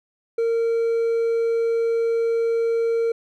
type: tone with hard clipping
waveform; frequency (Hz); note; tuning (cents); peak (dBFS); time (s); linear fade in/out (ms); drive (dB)
triangle; 460; A#4; -23; -19; 0.38-3.12; 5; 5
effects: none